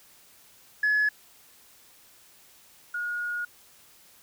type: tone pair in turn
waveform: sine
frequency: 1701 / 1439.5 Hz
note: G#6 / F#6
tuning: +41 / -48 cents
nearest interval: minor third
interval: 289 cents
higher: first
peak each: -19 / -28 dBFS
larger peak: first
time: 0.83-1.09 / 2.94-3.45 s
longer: second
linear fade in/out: 5 ms
effects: tanh soft clip ceiling -18 dBFS + white hiss -56 dBFS RMS until 4.22 s